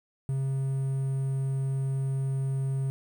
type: tone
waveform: triangle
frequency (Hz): 134.8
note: C#3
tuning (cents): -48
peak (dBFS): -24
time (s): 0.29-2.9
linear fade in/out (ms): 0
effects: 9-bit